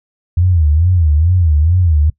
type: tone with vibrato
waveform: sine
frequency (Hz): 82.41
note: E2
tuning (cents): 0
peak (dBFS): -8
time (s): 0.37-2.1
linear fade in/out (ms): 5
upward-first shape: sine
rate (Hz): 2.3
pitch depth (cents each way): 190
effects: noise-tail reverb RT60 0.1 s tail -21 dB re dry